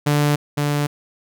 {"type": "tone pair in turn", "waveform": "sawtooth", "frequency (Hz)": [146.83, 145.98], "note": ["D3", "D3"], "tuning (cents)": [0, -10], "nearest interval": "unison", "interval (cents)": 10, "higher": "first", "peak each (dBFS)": [-11, -14], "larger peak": "first", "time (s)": [[0.06, 0.36], [0.57, 0.87]], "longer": "neither", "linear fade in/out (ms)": 10, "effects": []}